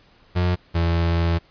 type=tone pair in turn; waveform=35% pulse; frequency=89.2 / 84.19 Hz; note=F2 / E2; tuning=+37 / +37 cents; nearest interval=minor second; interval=100 cents; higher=first; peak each=-16 dBFS; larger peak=neither; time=0.35-0.56 / 0.74-1.39 s; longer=second; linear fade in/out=20 ms; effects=pink hiss -55 dBFS RMS until 1.5 s + resampled to 11025 Hz